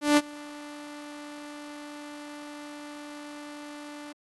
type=tone with ADSR envelope; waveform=sawtooth; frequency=294.2 Hz; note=D4; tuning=3 cents sharp; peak=-12 dBFS; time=0.01-4.13 s; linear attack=160 ms; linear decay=40 ms; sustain=-24 dB; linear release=13 ms; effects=AAC 32 kbps